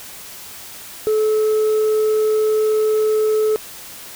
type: tone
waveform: sine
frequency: 431.8 Hz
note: A4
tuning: 33 cents flat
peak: -11 dBFS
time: 1.07-3.56 s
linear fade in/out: 0 ms
effects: tanh soft clip ceiling -13 dBFS + white hiss -36 dBFS RMS until 4.15 s